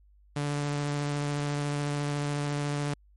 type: tone with vibrato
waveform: sawtooth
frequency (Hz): 145.1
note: D3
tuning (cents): -21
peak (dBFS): -24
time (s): 0.36-2.94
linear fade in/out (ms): 5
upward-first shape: sine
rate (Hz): 14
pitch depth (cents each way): 10
effects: added 50 Hz sine -56 dBFS peak until 3.16 s + MP3 48 kbps